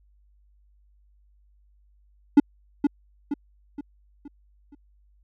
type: tone with echo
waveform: triangle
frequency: 287.4 Hz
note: D4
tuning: 37 cents flat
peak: -7 dBFS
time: 2.37-2.4 s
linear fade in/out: 5 ms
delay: 470 ms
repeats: 5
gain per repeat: -7 dB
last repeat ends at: 4.75 s
effects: added 50 Hz sine -57 dBFS peak until 5.23 s